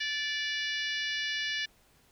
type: harmonic tone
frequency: 582 Hz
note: D5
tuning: 16 cents flat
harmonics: 3 / 4 / 5 / 6 / 7 / 8 / 9 / 10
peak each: -34 / -39 / -37 / -39 / -42 / -44 / -44 / -49 dBFS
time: 0-1.66 s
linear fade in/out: 10 ms
effects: pink hiss -64 dBFS RMS until 2.11 s